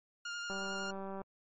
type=tone with vibrato; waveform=sawtooth; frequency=1410 Hz; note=F6; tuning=16 cents sharp; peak=-35 dBFS; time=0.25-0.91 s; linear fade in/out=5 ms; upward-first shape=sine; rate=11 Hz; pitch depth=15 cents each way
type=click train; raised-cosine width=1 ms; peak=-30 dBFS; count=140; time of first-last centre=0.5-1.216 s; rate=194 Hz
effects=MP3 32 kbps